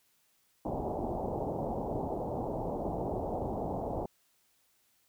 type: low-pass noise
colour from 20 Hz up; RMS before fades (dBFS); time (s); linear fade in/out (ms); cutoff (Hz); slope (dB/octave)
white; -35; 0.65-4.06; 2; 830; 48
effects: white hiss -71 dBFS RMS until 5.08 s